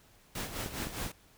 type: noise with tremolo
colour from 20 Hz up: pink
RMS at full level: -36 dBFS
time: 0.35-1.12 s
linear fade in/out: 5 ms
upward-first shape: sine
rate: 4.9 Hz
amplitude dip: 65%
type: clicks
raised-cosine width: 3 ms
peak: -27 dBFS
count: 4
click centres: 0.661 / 0.801 / 0.87 / 1.064 s
effects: pink hiss -62 dBFS RMS until 1.37 s